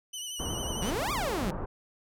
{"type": "tone with vibrato", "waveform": "20% pulse", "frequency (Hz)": 2976, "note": "F#7", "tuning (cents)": 9, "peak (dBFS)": -30, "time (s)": [0.13, 0.91], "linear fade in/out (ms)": 10, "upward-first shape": "triangle", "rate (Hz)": 11, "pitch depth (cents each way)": 57}
{"type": "low-pass noise", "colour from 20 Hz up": "pink", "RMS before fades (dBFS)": -35, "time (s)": [0.39, 1.66], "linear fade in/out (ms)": 10, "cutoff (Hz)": 1200, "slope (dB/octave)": 24}
{"type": "exponential two-way sweep", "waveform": "sawtooth", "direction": "up then down", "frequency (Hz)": [161.5, 1248, 161.5], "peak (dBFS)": -26, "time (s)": [0.82, 1.51], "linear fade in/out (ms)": 5, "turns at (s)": 1.12}
{"effects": []}